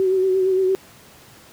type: tone with vibrato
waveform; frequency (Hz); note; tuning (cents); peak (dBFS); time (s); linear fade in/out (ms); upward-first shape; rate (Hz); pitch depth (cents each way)
sine; 377.2; F#4; +33; -15; 0-0.75; 0; sine; 8.7; 34
effects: pink hiss -47 dBFS RMS until 1.52 s + high-pass 80 Hz 12 dB/octave